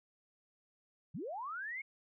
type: linear sweep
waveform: sine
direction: up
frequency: 115.8 to 2213 Hz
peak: -39 dBFS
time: 1.14-1.82 s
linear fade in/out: 10 ms
effects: none